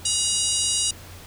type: harmonic tone with a mistuned harmonic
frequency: 957 Hz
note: A#5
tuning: 45 cents sharp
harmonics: 3 / 4 / 5 / 6 / 7 / 8 / 9 / 10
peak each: -29 / -29 / -29 / -29 / -29 / -29 / -29 / -29 dBFS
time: 0.05-0.91 s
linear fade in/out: 5 ms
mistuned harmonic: 10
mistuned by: +15 cents
effects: added 89 Hz sine -44 dBFS peak until 1.26 s + pink hiss -44 dBFS RMS until 1.26 s